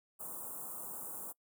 white band-stop noise, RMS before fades -44 dBFS, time 0.19-1.33 s, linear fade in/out 20 ms, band 1300 to 7900 Hz, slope 48 dB/octave, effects noise-tail reverb RT60 0.1 s tail -24 dB re dry + high-pass 150 Hz 12 dB/octave

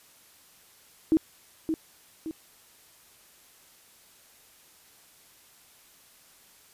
sine tone with echo, 319.3 Hz, D#4, 45 cents sharp, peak -17 dBFS, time 1.12-1.17 s, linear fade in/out 0 ms, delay 570 ms, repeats 2, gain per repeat -7 dB, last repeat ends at 2.31 s, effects white hiss -57 dBFS RMS until 6.73 s + resampled to 32000 Hz

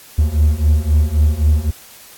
triangle beating tone pair, 73.42 / 77.22 Hz, D2 / D#2, 0 / -13 cents, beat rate 3.8 Hz, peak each -13 / -11 dBFS, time 0.18-1.71 s, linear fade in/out 10 ms, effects white hiss -41 dBFS RMS until 2.17 s + AAC 64 kbps

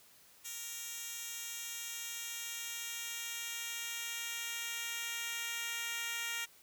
10% pulse tone with high-pass filter sweep, 466.2 Hz, A#4, in tune, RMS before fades -41 dBFS, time 0.44-6.46 s, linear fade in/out 20 ms, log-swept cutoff 5100 to 2100 Hz, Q 0.79, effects white hiss -62 dBFS RMS until 6.62 s

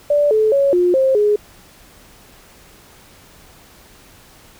sine tone with pitch steps, 584 / 433.8 / 556 / 355.8 / 530 / 417 Hz, D5 / A4 / C#5 / F4 / C5 / G#4, -10 / -25 / +5 / +32 / +22 / +7 cents, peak -11 dBFS, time 0.1-1.36 s, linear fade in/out 5 ms, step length 210 ms, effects pink hiss -46 dBFS RMS until 4.59 s

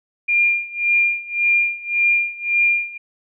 sine tone with tremolo, 2402 Hz, D7, 38 cents sharp, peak -12 dBFS, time 0.28-2.98 s, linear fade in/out 10 ms, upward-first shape sine, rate 1.8 Hz, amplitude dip 90%, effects none

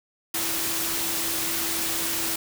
sine tone in noise, 330.9 Hz, E4, 7 cents sharp, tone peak -37 dBFS, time 0.34-2.36 s, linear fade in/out 5 ms, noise white, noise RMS -27 dBFS, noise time 0.34-2.36 s, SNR -13 dB, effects none

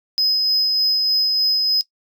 sine tone with tremolo, 5060 Hz, D#8, 28 cents sharp, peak -12 dBFS, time 0.18-1.81 s, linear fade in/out 0 ms, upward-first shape sine, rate 3.3 Hz, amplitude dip 30%, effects noise-tail reverb RT60 0.1 s tail -20 dB re dry + tanh soft clip ceiling -13 dBFS

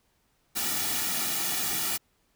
white noise with comb filter, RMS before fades -29 dBFS, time 0.55-1.98 s, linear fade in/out 20 ms, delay 1.9 ms, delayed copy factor -0.75, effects pink hiss -70 dBFS RMS until 2.35 s

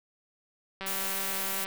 click train, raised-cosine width 0.3 ms, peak -21 dBFS, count 165, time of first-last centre 0.81-1.66 s, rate 193 Hz
blue noise, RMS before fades -33 dBFS, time 0.86-1.65 s, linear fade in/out 10 ms
effects none

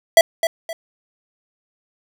square tone with echo, 659.3 Hz, E5, in tune, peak -6 dBFS, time 0.17-0.21 s, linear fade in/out 2 ms, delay 260 ms, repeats 2, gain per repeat -10 dB, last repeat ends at 0.73 s, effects none

